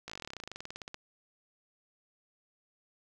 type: slowing click train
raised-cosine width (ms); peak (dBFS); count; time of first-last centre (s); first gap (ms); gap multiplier
0.2; -24; 25; 0.08-0.944; 17; 1.06
effects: none